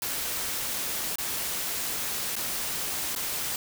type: noise with dropouts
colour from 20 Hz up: white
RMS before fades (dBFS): -31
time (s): 0.02-3.56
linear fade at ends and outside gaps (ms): 1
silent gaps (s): 1.157-1.184 / 2.355-2.364 / 3.151-3.161
effects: none